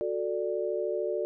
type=chord; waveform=sine; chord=D major; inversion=first; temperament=just; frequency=367.1 / 440.5 / 587.3 Hz; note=F#4 / A4 / D5; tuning=-14 / +2 / 0 cents; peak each=-32 dBFS; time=0.01-1.25 s; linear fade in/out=0 ms; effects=none